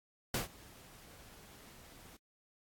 pink noise with ADSR envelope, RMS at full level -33 dBFS, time 0.34-2.17 s, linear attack 3 ms, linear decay 130 ms, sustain -24 dB, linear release 7 ms, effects AAC 64 kbps

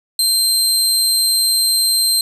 25% pulse tone, 4146 Hz, C8, 17 cents flat, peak -8 dBFS, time 0.19-2.21 s, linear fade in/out 2 ms, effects none

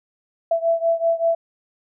sine beating tone pair, 664 / 669.2 Hz, E5 / E5, +12 / +26 cents, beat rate 5.2 Hz, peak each -19 / -21 dBFS, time 0.51-1.35 s, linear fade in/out 5 ms, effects none

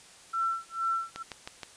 sine tone with tremolo, 1345 Hz, E6, 34 cents sharp, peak -25 dBFS, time 0.33-1.23 s, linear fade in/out 10 ms, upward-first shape sine, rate 2.2 Hz, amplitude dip 100%
click train, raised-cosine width 0.2 ms, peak -20 dBFS, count 4, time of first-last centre 1.16-1.632 s, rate 6.35 Hz
effects white hiss -53 dBFS RMS until 1.76 s + resampled to 22050 Hz

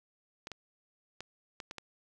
clicks, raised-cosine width 0.2 ms, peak -24 dBFS, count 6, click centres 0.471 / 0.517 / 1.206 / 1.602 / 1.711 / 1.783 s, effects none

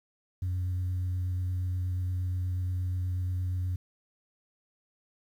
sine tone with vibrato, 91 Hz, F#2, 28 cents flat, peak -26 dBFS, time 0.42-3.76 s, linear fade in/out 5 ms, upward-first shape square, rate 8.4 Hz, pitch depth 10 cents each way, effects tanh soft clip ceiling -26 dBFS + 10-bit

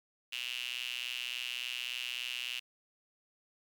sawtooth tone with high-pass filter, 123.47 Hz, B2, in tune, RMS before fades -39 dBFS, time 0.32-2.6 s, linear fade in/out 10 ms, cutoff 2800 Hz, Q 7.9, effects none

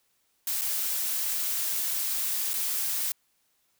blue noise with dropouts, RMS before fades -29 dBFS, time 0.47-3.12 s, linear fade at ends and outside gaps 2 ms, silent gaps 0.612-0.617 / 2.534-2.539 s, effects white hiss -71 dBFS RMS until 3.79 s

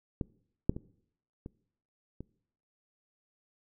clicks, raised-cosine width 3 ms, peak -19 / -11 / -25 / -28 / -28 dBFS, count 5, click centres 0.212 / 0.695 / 0.765 / 1.461 / 2.206 s, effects noise-tail reverb RT60 0.7 s tail -23 dB re dry

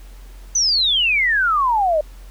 sine exponential sweep, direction down, 6200 to 587.3 Hz, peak -14 dBFS, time 0.55-2.01 s, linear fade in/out 5 ms, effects added 44 Hz sine -36 dBFS peak until 2.3 s + pink hiss -50 dBFS RMS until 2.3 s

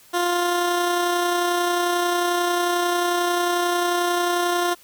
15% pulse tone with amplitude modulation, 350.8 Hz, F4, 8 cents sharp, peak -12 dBFS, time 0.13-4.75 s, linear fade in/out 20 ms, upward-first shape sine, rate 31.2 Hz, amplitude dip 25%, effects white hiss -51 dBFS RMS until 4.83 s

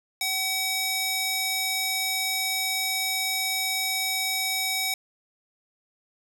square tone with high-pass filter, 758 Hz, F#5, 42 cents sharp, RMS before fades -27 dBFS, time 0.21-4.94 s, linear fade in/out 2 ms, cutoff 2300 Hz, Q 0.64, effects none

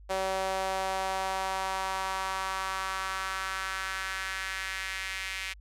sawtooth tone with high-pass filter sweep, 190.5 Hz, G3, 49 cents flat, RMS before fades -33 dBFS, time 0.09-5.54 s, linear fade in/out 20 ms, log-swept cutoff 590 to 2200 Hz, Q 2.4, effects added 50 Hz sine -48 dBFS peak until 5.6 s + low-pass 11000 Hz 12 dB/octave

